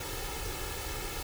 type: noise with comb filter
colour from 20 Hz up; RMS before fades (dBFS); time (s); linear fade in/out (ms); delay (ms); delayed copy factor
pink; -37; 0-1.23; 5; 2.3; +0.75
effects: none